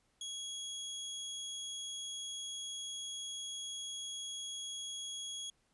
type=tone; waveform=25% pulse; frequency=3322 Hz; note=G#7; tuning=in tune; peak=-37 dBFS; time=0.21-5.5 s; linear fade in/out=2 ms; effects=pink hiss -75 dBFS RMS until 5.73 s + resampled to 24000 Hz